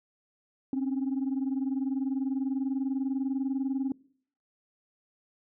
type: tone pair together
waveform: sine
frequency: 264.1 / 284.2 Hz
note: C4 / C#4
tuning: +16 / +43 cents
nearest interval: minor second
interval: 127 cents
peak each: -27 / -31 dBFS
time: 0.73-3.92 s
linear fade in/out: 2 ms
effects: noise-tail reverb RT60 0.6 s tail -25 dB re dry + tanh soft clip ceiling -23 dBFS